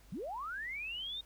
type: linear sweep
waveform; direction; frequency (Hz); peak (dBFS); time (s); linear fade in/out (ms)
sine; up; 138.59 to 3726; -38; 0.12-1.21; 5
effects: added 50 Hz sine -58 dBFS peak until 1.25 s + pink hiss -64 dBFS RMS until 1.25 s